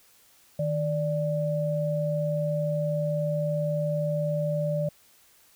sine tone pair together, 155.56 / 587.3 Hz, D#3 / D5, 0 / 0 cents, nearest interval octave + major seventh, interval 2300 cents, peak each -27 dBFS, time 0.59-4.89 s, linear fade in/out 5 ms, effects white hiss -59 dBFS RMS until 5.55 s

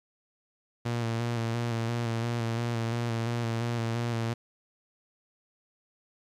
sawtooth tone with vibrato, 116.54 Hz, A#2, in tune, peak -24 dBFS, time 0.85-4.34 s, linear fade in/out 10 ms, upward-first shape square, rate 2.9 Hz, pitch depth 30 cents each way, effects low-pass 7000 Hz 12 dB/octave + 11-bit

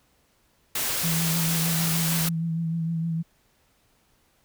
white noise, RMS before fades -27 dBFS, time 0.75-2.29 s, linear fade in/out 5 ms
sine tone with vibrato, 164.81 Hz, E3, in tune, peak -24 dBFS, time 1.03-3.23 s, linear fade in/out 20 ms, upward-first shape triangle, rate 6.5 Hz, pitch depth 37 cents each way
effects pink hiss -65 dBFS RMS until 4.44 s

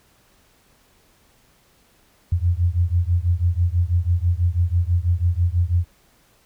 sine beating tone pair, 84.7 / 90.8 Hz, E2 / F#2, +48 / -32 cents, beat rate 6.1 Hz, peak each -19 / -20 dBFS, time 2.32-5.85 s, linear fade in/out 5 ms, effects pink hiss -58 dBFS RMS until 6.45 s

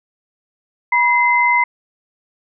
sine tone pair together, 971 / 2061 Hz, B5 / C7, -30 / -27 cents, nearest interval octave + minor second, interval 1303 cents, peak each -14 dBFS, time 0.92-1.64 s, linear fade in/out 5 ms, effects none

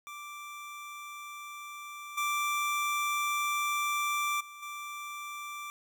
25% pulse tone with level steps, 1174.7 Hz, D6, in tune, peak -38 / -25 / -42 / -35 dBFS, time 0.07-5.7 s, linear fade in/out 0 ms, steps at 2.17 / 4.4 / 4.62 s, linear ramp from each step 10 ms, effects none

